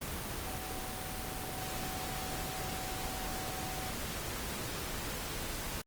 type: tone in noise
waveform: sine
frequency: 752 Hz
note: F#5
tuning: 28 cents sharp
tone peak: -44 dBFS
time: 0.46-3.92 s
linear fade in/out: 10 ms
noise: pink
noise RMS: -39 dBFS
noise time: 0.01-5.82 s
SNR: -8 dB
effects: Opus 24 kbps